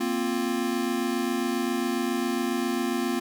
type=chord; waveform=square; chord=Bb suspended second; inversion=none; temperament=equal with one note detuned; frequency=234.2 / 261.6 / 349.2 Hz; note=Bb3 / C4 / F4; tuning=+8 / 0 / 0 cents; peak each=-30 dBFS; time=0-3.2 s; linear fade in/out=10 ms; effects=none